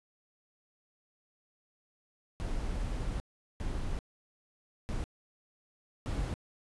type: noise bursts at uneven times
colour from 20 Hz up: brown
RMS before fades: -34 dBFS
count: 4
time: 2.4-3.2 / 3.6-3.99 / 4.89-5.04 / 6.06-6.34 s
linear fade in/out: 0 ms
effects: resampled to 24000 Hz